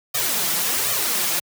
white noise with flanger, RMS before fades -22 dBFS, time 0.14-1.4 s, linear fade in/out 10 ms, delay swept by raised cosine 1.6 to 6.1 ms, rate 1.3 Hz, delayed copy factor +0.95, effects high-pass 100 Hz 12 dB/octave

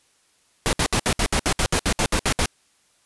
pink noise bursts, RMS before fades -20 dBFS, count 14, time 0.66-2.458 s, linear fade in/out 0 ms, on 69 ms, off 64 ms, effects white hiss -62 dBFS RMS until 3.05 s + resampled to 24000 Hz

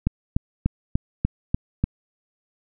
click train, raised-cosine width 5 ms, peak -7 dBFS, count 7, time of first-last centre 0.07-1.84 s, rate 3.39 Hz, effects none

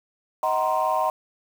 sine chord, C half-diminished seventh, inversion first, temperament just, 627.9 / 753.5 / 941.9 / 1046.5 Hz, Eb5 / Gb5 / Bb5 / C6, +16 / +31 / +18 / 0 cents, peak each -25 dBFS, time 0.43-1.1 s, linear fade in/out 2 ms, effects tanh soft clip ceiling -12 dBFS + 7-bit

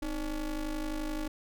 square ring-modulated tone, 141.2 Hz, C#3, 32 cents sharp, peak -30 dBFS, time 0.02-1.28 s, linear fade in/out 5 ms, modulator 167 Hz, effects none

